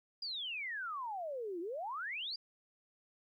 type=exponential two-way sweep; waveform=sine; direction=down then up; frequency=4927 to 327.4 to 4927 Hz; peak=-38 dBFS; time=0.22-2.36 s; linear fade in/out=5 ms; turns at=1.6 s; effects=13-bit